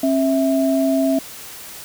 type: tone pair together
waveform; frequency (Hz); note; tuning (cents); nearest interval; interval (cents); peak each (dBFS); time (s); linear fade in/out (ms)
sine; 269.6 / 655.5; C#4 / E5; -48 / -10; octave + minor third; 1538; -16 / -19; 0.03-1.19; 5
effects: white hiss -36 dBFS RMS until 1.84 s